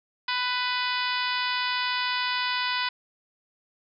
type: harmonic tone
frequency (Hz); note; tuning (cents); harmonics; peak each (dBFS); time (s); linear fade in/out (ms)
497; B4; +11; 2 / 3 / 4 / 5 / 6 / 7 / 8 / 9 / 10; -30 / -32 / -33 / -34 / -35 / -35 / -36 / -37 / -37; 0.28-2.89; 5
effects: none